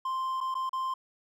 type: tone with dropouts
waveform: triangle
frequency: 1046.5 Hz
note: C6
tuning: in tune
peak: -27 dBFS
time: 0.05-0.94 s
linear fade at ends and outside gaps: 5 ms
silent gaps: 0.405-0.41 / 0.543-0.551 / 0.694-0.73 s
effects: none